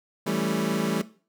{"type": "chord", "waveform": "25% pulse", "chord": "A dominant seventh", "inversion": "second", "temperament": "equal", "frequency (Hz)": [164.81, 196, 220, 277.2], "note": ["E3", "G3", "A3", "C#4"], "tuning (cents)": [0, 0, 0, 0], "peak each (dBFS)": [-27, -25, -25, -31], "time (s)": [0.26, 1.02], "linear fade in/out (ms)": 10, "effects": ["noise-tail reverb RT60 0.4 s tail -17 dB re dry"]}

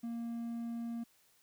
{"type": "tone", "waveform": "triangle", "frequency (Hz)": 233.1, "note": "A#3", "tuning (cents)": 0, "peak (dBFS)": -35, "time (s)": [0.03, 1.04], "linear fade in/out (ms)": 10, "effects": ["white hiss -69 dBFS RMS until 1.42 s"]}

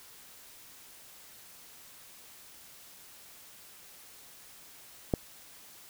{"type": "click", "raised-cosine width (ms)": 2, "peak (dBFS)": -12, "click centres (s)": 5.138, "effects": ["white hiss -53 dBFS RMS until 5.89 s"]}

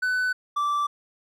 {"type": "tone pair in turn", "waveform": "triangle", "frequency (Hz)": [1500, 1166.9], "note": ["F#6", "D6"], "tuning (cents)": [23, -11], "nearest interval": "major third", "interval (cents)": 434, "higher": "first", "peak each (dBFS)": [-20, -20], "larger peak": "neither", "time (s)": [[0.02, 0.33], [0.56, 0.87]], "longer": "neither", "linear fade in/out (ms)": 10, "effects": []}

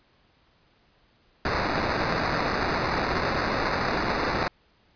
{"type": "noise with sample-and-hold", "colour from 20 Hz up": "white", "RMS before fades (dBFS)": -26, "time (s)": [1.45, 4.48], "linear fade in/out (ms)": 2, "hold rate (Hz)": 3150, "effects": ["pink hiss -63 dBFS RMS until 4.95 s", "resampled to 11025 Hz"]}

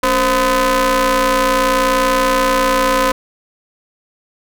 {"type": "ring-modulated tone", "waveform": "sawtooth", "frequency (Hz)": 246.9, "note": "B3", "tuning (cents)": 0, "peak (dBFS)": -5, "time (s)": [0.03, 3.12], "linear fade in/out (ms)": 5, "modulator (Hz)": 771, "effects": []}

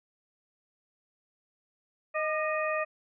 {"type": "harmonic tone with a mistuned harmonic", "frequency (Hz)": 622.3, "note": "D#5", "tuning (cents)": 0, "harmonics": [1, 2, 3, 4], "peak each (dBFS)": [-30, -33, -35, -36], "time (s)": [2.14, 2.85], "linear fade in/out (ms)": 20, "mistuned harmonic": 2, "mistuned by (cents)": -50, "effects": []}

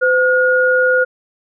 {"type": "tone pair together", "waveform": "sine", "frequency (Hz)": [510, 1436.3], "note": ["C5", "F6"], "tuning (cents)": [-44, 48], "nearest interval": "octave + tritone", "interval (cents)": 1792, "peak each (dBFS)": -13, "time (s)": [0.01, 1.05], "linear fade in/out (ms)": 20, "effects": []}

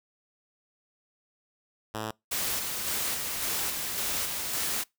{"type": "tone", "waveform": "5% pulse", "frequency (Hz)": 109, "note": "A2", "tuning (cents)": -16, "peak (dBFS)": -21, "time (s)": [1.94, 2.11], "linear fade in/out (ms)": 5}
{"type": "noise with tremolo", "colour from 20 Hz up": "white", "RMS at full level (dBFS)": -30, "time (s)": [2.31, 4.84], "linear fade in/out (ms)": 10, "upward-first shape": "square", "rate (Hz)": 1.8, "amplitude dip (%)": 30}
{"effects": ["noise-tail reverb RT60 0.2 s tail -25 dB re dry"]}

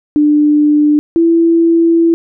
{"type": "tone pair in turn", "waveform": "sine", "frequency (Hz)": [297.5, 333.3], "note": ["D4", "E4"], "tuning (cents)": [22, 19], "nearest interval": "major second", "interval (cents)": 197, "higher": "second", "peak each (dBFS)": -6, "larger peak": "neither", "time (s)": [[0.16, 0.99], [1.16, 2.14]], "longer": "second", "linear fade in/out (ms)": 0, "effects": []}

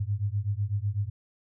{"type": "beating tone pair", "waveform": "sine", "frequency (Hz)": [98.3, 106.3], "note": ["G2", "G#2"], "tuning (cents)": [5, 41], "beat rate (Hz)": 8, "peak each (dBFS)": -29, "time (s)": [0, 1.1], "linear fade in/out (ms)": 10, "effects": []}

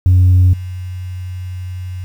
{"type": "tone with level steps", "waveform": "sine", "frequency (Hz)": 91.2, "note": "F#2", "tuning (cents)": -24, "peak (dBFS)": [-4, -22], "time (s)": [0.06, 2.04], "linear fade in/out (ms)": 0, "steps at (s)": 0.53, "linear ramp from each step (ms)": 5, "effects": ["tanh soft clip ceiling -4 dBFS", "7-bit"]}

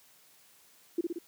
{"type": "tone with echo", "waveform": "sine", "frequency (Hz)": 340.8, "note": "F4", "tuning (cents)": -42, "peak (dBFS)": -25, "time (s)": [0.98, 1.01], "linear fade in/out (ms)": 5, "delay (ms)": 59, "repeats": 3, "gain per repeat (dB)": -3, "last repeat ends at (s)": 1.187, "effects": ["white hiss -61 dBFS RMS until 1.27 s", "high-pass 100 Hz 12 dB/octave"]}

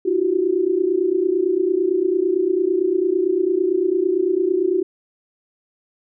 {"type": "tone cluster", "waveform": "sine", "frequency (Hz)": [316.7, 352.1, 381], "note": ["D#4", "F4", "G4"], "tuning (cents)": [31, 14, -49], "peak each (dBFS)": [-27, -19, -19], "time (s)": [0.05, 4.83], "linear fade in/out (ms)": 10, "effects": []}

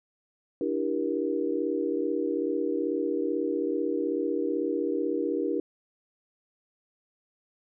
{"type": "chord", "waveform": "sine", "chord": "E half-diminished seventh", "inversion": "third", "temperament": "equal with one note detuned", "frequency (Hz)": [293.7, 329.6, 392, 474.3], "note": ["D4", "E4", "G4", "Bb4"], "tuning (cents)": [0, 0, 0, 30], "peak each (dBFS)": -31, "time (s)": [0.61, 5.6], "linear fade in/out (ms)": 2, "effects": []}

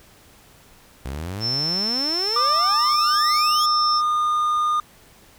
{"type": "exponential sweep", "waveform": "sawtooth", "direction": "up", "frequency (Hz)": [62, 3500], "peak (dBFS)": -24, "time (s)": [1.05, 3.66], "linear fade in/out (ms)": 5}
{"type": "tone", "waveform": "sine", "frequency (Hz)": 5340, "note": "E8", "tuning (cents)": 22, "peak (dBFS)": -21, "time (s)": [1.4, 4.02], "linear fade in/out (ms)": 50}
{"type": "tone with pitch glide", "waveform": "triangle", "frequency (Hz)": [1195, 1218.7], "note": ["D6", "D#6"], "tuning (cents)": [30, -36], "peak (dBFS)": -16, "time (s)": [2.36, 4.8], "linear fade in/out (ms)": 2, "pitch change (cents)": 34, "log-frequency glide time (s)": [2.56, 3.51]}
{"effects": ["pink hiss -51 dBFS RMS until 5.38 s"]}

